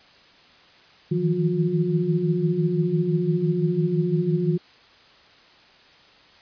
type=tone cluster; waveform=sine; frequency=156.3 / 162.2 / 176.4 / 358.9 Hz; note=D#3 / E3 / F3 / F4; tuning=+8 / -28 / +18 / +47 cents; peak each=-25 dBFS; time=1.11-4.58 s; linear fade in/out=10 ms; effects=white hiss -52 dBFS RMS until 6.41 s + resampled to 11025 Hz